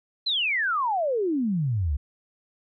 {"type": "exponential sweep", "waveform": "sine", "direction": "down", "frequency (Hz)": [4186, 65], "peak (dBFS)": -22, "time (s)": [0.26, 1.97], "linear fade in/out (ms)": 10, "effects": []}